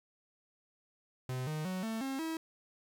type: tone with pitch steps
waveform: 45% pulse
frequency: 128.2 / 154.23 / 185.54 / 223.2 / 268.5 / 323 Hz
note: C3 / D#3 / F#3 / A3 / C4 / E4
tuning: -35 / -15 / +5 / +25 / +45 / -35 cents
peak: -35 dBFS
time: 1.29-2.37 s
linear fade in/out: 2 ms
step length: 180 ms
effects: 11-bit